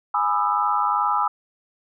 sine chord, E major seventh, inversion first, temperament equal with one note detuned, 830.6 / 987.8 / 1216.1 / 1318.5 Hz, G#5 / B5 / D#6 / E6, 0 / 0 / -40 / 0 cents, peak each -24 dBFS, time 0.14-1.28 s, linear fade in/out 5 ms, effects none

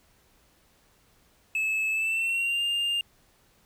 triangle tone with pitch glide, 2602 to 2805 Hz, E7 to F7, -23 to +7 cents, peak -23 dBFS, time 1.55-3.01 s, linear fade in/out 2 ms, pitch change +130 cents, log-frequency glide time 1.9-2.62 s, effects pink hiss -63 dBFS RMS until 3.65 s

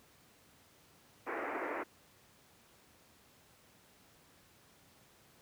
pink band-pass noise, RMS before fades -39 dBFS, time 1.26-1.84 s, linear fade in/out 20 ms, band 290 to 2200 Hz, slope 48 dB/octave, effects pink hiss -64 dBFS RMS until 5.41 s + high-pass 80 Hz 12 dB/octave

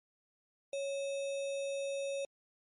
sine tone with sample-and-hold, 554.4 Hz, C#5, in tune, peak -34 dBFS, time 0.73-2.25 s, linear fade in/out 2 ms, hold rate 3150 Hz, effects MP3 48 kbps

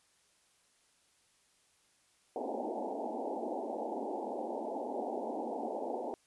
white band-pass noise, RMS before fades -38 dBFS, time 2.36-6.14 s, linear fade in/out 0 ms, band 220 to 880 Hz, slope 96 dB/octave, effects white hiss -70 dBFS RMS until 6.26 s + resampled to 24000 Hz

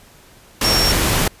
sine tone in noise, 5500 Hz, F8, 27 cents flat, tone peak -16 dBFS, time 0.64-0.92 s, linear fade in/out 5 ms, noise pink, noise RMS -17 dBFS, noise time 0.61-1.28 s, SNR -2 dB, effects pink hiss -47 dBFS RMS until 1.4 s + resampled to 32000 Hz

